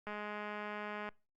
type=click train; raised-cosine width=0.5 ms; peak=-28 dBFS; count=214; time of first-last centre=0.07-1.089 s; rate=209 Hz; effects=noise-tail reverb RT60 0.3 s tail -25 dB re dry + Opus 48 kbps